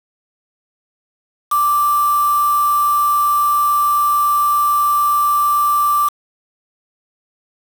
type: tone with quantisation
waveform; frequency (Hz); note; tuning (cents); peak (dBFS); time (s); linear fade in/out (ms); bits
sine; 1174.7; D6; 0; -12; 1.51-6.09; 10; 4
effects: none